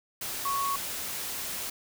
sine tone in noise, 1108.7 Hz, C#6, in tune, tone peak -27 dBFS, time 0.45-0.76 s, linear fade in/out 5 ms, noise white, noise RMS -35 dBFS, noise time 0.21-1.7 s, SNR +5 dB, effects none

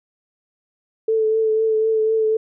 sine tone with vibrato, 440 Hz, A4, in tune, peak -15 dBFS, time 1.08-2.37 s, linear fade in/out 5 ms, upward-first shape triangle, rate 4 Hz, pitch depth 25 cents each way, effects none

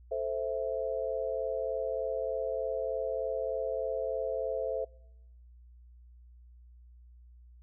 sine chord, A minor, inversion none, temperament equal, 440 / 523.3 / 659.3 Hz, A4 / C5 / E5, 0 / 0 / 0 cents, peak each -36 / -33 / -35 dBFS, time 0.11-4.85 s, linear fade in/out 10 ms, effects noise-tail reverb RT60 0.9 s tail -26 dB re dry + added 60 Hz sine -52 dBFS peak until 7.62 s

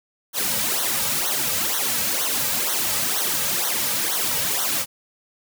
white noise with flanger, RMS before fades -23 dBFS, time 0.33-4.86 s, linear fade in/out 50 ms, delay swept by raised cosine 0.4 to 2.9 ms, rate 2.1 Hz, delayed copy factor -0.95, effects none

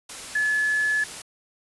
sine tone in noise, 1715 Hz, A6, 45 cents flat, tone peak -20 dBFS, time 0.35-1.04 s, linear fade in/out 5 ms, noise white, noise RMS -37 dBFS, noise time 0.09-1.22 s, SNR +14 dB, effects resampled to 24000 Hz

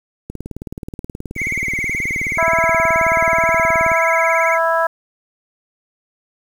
click train, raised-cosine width 3 ms, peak -15 dBFS, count 69, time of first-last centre 0.3-3.917 s, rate 18.8 Hz
triangle tone with vibrato, 2157 Hz, C#7, 48 cents flat, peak -17 dBFS, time 1.35-4.59 s, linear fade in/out 50 ms, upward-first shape triangle, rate 18 Hz, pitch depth 120 cents each way
harmonic tone, 329.6 Hz, E4, in tune, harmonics 2 / 3 / 4 / 5, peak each -17 / -19 / -20 / -21 dBFS, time 2.38-4.87 s, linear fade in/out 5 ms
effects 7-bit

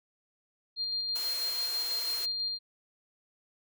sine tone with tremolo, 4200 Hz, C8, 6 cents sharp, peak -29 dBFS, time 0.76-2.59 s, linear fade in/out 50 ms, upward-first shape square, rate 6.1 Hz, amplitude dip 25%
white high-pass noise, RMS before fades -40 dBFS, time 1.15-2.26 s, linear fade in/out 10 ms, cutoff 310 Hz, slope 96 dB/octave
effects none

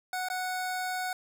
25% pulse tone with dropouts, 738 Hz, F#5, 5 cents flat, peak -27 dBFS, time 0.13-1.13 s, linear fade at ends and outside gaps 2 ms, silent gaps 0.286-0.3 s, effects none

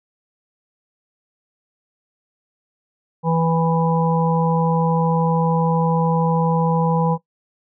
harmonic tone, 164.81 Hz, E3, in tune, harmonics 1 / 3 / 5 / 6, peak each -17 / -22 / -24 / -25 dBFS, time 3.23-7.18 s, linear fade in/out 50 ms, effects noise-tail reverb RT60 0.1 s tail -17 dB re dry

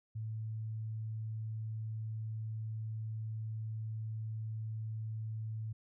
sine tone, 110 Hz, A2, in tune, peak -37 dBFS, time 0.15-5.73 s, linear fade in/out 10 ms, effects none

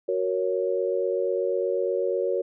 sine chord, F# major, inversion none, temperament equal, 370 / 466.2 / 554.4 Hz, F#4 / A#4 / C#5, 0 / 0 / 0 cents, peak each -27 dBFS, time 0.08-2.42 s, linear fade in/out 10 ms, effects none

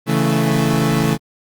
30% pulse chord, A major, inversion first, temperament equal, 138.59 / 164.81 / 220 Hz, C#3 / E3 / A3, 0 / 0 / 0 cents, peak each -16 dBFS, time 0.06-1.18 s, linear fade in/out 50 ms, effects Opus 24 kbps

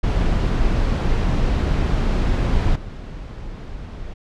brown noise with level steps, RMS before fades -18 / -32 dBFS, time 0.03-4.14 s, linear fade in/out 10 ms, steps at 2.75 s, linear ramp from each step 10 ms, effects low-pass 5000 Hz 12 dB/octave

